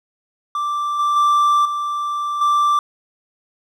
triangle tone with level steps, 1174.7 Hz, D6, in tune, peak -17 / -13 / -10 / -18 / -11 dBFS, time 0.55-2.79 s, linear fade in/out 2 ms, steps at 0.99 / 1.16 / 1.65 / 2.41 s, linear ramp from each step 5 ms, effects none

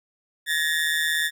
30% pulse ring-modulated tone, 1786 Hz, A6, 25 cents sharp, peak -16 dBFS, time 0.46-1.31 s, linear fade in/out 50 ms, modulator 78.5 Hz, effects none

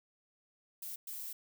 violet noise bursts at uneven times, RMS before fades -43 dBFS, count 2, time 0.82-0.96 / 1.07-1.33 s, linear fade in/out 5 ms, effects none

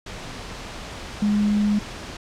sine tone in noise, 207.7 Hz, G#3, in tune, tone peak -17 dBFS, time 1.22-1.79 s, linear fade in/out 5 ms, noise pink, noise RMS -35 dBFS, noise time 0.06-2.17 s, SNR +15 dB, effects low-pass 6000 Hz 12 dB/octave

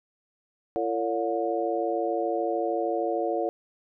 harmonic tone with a mistuned harmonic, 113.3 Hz, A#2, 49 cents flat, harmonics 3 / 4 / 5 / 6, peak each -30 / -30 / -30 / -30 dBFS, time 0.76-3.49 s, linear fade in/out 0 ms, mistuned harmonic 6, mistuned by +97 cents, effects none

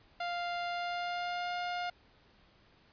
sawtooth tone with pitch glide, 698.5 to 709.1 Hz, F5 to F5, 0 to +26 cents, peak -30 dBFS, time 0.2-1.9 s, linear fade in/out 5 ms, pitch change +26 cents, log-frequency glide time 0.67-1.55 s, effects pink hiss -64 dBFS RMS until 2.92 s + resampled to 11025 Hz

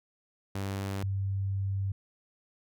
sawtooth / sine tone pair in turn, 98 / 97.57 Hz, G2 / G2, 0 / -8 cents, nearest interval unison, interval 8 cents, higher first, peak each -28 dBFS, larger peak neither, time 0.55-1.03 / 1.03-1.92 s, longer second, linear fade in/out 5 ms, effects none

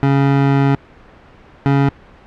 25% pulse tone pair in turn, 138.59 / 139.1 Hz, C#3 / C#3, 0 / +6 cents, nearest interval unison, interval 6 cents, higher second, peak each -7 dBFS, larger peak neither, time 0.03-0.75 / 1.66-1.89 s, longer first, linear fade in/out 0 ms, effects pink hiss -43 dBFS RMS until 2.26 s + low-pass 2000 Hz 12 dB/octave

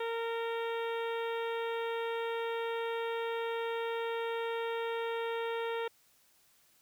harmonic tone, 460.3 Hz, A#4, 22 cents flat, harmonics 1 / 2 / 3 / 4 / 5 / 6 / 7 / 8, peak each -34 / -40 / -44 / -46 / -48 / -50 / -51 / -52 dBFS, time 0-5.88 s, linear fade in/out 5 ms, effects white hiss -67 dBFS RMS until 6.81 s

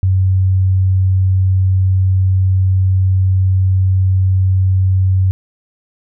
sine tone, 94.2 Hz, F#2, 32 cents sharp, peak -9 dBFS, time 0.03-5.31 s, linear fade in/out 0 ms, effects none

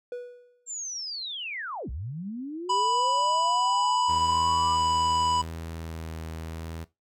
triangle tone with exponential decay, 489.2 Hz, B4, 16 cents flat, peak -28 dBFS, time 0.12-0.68 s, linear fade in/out 2 ms, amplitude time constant 120 ms
sine linear two-way sweep, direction down then up, 7459 to 51.9 to 1207 Hz, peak -32 dBFS, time 0.66-4.78 s, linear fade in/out 50 ms, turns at 1.9 s
harmonic tone, 987.8 Hz, B5, in tune, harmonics 1 / 3 / 5 / 7 / 8, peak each -23 / -33 / -37 / -40 / -41 dBFS, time 2.69-5.42 s, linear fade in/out 10 ms
sawtooth tone with vibrato, 81.3 Hz, E2, 23 cents flat, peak -31 dBFS, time 4.08-6.85 s, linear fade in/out 20 ms, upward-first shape sine, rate 0.8 Hz, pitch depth 16 cents each way
effects noise-tail reverb RT60 0.2 s tail -17 dB re dry

